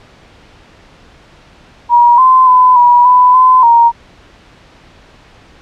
sine tone with pitch steps, 956 / 1031 / 1008 / 969 / 997 / 1020 / 935 Hz, A#5 / C6 / B5 / B5 / B5 / C6 / A#5, +43 / -26 / +35 / -33 / +16 / -44 / +5 cents, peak -3 dBFS, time 1.89-3.92 s, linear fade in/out 50 ms, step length 290 ms, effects pink hiss -42 dBFS RMS until 5.61 s + low-pass 4000 Hz 12 dB/octave

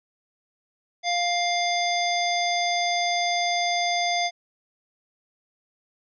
harmonic tone, 700 Hz, F5, 4 cents sharp, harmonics 1 / 3 / 5 / 7 / 9, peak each -24 / -28 / -30 / -31 / -35 dBFS, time 1.03-4.31 s, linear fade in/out 50 ms, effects none

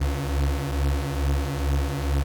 35% pulse beating tone pair, 68.8 / 71.1 Hz, C#2 / C#2, -12 / +45 cents, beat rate 2.3 Hz, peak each -24 / -23 dBFS, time 0-2.24 s, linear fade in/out 20 ms, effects none

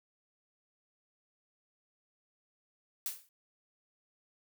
blue noise with exponential decay, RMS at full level -33 dBFS, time 3.06-3.29 s, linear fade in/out 1 ms, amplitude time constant 49 ms, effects none

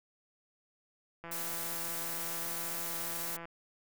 click train, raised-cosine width 0.5 ms, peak -30 dBFS, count 373, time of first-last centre 1.24-3.454 s, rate 168 Hz
blue noise, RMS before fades -38 dBFS, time 1.31-3.37 s, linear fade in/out 10 ms
effects none

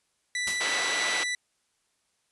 sawtooth tone, 1975.5 Hz, B6, in tune, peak -24 dBFS, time 0.35-1.35 s, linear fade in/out 2 ms
white noise with exponential decay, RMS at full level -28 dBFS, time 0.47-0.74 s, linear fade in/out 2 ms, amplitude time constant 58 ms
white band-pass noise, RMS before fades -31 dBFS, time 0.6-1.24 s, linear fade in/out 10 ms, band 380 to 3500 Hz, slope 12 dB/octave
effects white hiss -73 dBFS RMS until 2.31 s + resampled to 24000 Hz

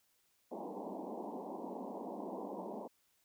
pink band-pass noise, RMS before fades -44 dBFS, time 0.51-2.88 s, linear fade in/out 10 ms, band 190 to 1000 Hz, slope 96 dB/octave, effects white hiss -75 dBFS RMS until 3.24 s

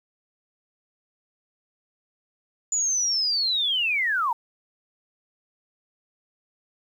sine linear sweep, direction down, 7010 to 880 Hz, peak -21 dBFS, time 2.72-4.33 s, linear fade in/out 5 ms, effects 9-bit

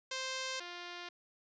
5% pulse tone pair in turn, 523.3 / 350.9 Hz, C5 / F4, 0 / +8 cents, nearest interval perfect fifth, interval 692 cents, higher first, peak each -25 / -32 dBFS, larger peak first, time 0.11-0.6 / 0.6-1.09 s, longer neither, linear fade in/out 5 ms, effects resampled to 16000 Hz

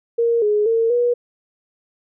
sine tone with pitch steps, 466.5 / 418.7 / 455.7 / 483.1 Hz, A#4 / G#4 / A#4 / B4, +1 / +14 / -39 / -38 cents, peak -14 dBFS, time 0.18-1.14 s, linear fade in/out 10 ms, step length 240 ms, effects none

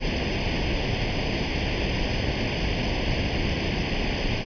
pink noise with comb filter, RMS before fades -25 dBFS, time 0-4.45 s, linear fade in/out 50 ms, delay 0.38 ms, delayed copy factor +0.85, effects resampled to 11025 Hz

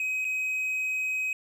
triangle tone with dropouts, 2529 Hz, D#7, 28 cents sharp, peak -25 dBFS, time 0-1.33 s, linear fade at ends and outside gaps 2 ms, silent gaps 0.246-0.25 s, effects none

